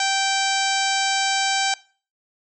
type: harmonic tone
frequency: 780 Hz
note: G5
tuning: 9 cents flat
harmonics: 1 / 2 / 3 / 4 / 5 / 6 / 7 / 8 / 9 / 10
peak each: -23 / -26 / -28 / -29 / -30 / -31 / -31 / -32 / -33 / -33 dBFS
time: 0-1.74 s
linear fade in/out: 2 ms
effects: noise-tail reverb RT60 0.4 s tail -21 dB re dry